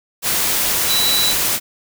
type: tone in noise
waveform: sine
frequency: 3951 Hz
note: B7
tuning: in tune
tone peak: -16 dBFS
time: 0.87-1.35 s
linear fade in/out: 50 ms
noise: white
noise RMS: -18 dBFS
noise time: 0.22-1.6 s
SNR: -1 dB
effects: none